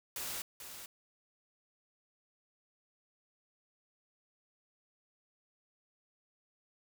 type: noise with echo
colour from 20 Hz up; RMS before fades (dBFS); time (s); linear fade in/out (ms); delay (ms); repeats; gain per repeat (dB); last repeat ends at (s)
white; -40; 0.16-0.42; 2; 440; 1; -8; 0.86
effects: none